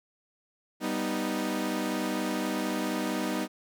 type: chord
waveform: sawtooth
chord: G augmented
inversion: none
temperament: equal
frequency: 196 / 246.9 / 311.1 Hz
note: G3 / B3 / D#4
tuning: 0 / 0 / 0 cents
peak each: -30 / -29 / -28 dBFS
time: 0.8-3.48 s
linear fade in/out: 50 ms
effects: none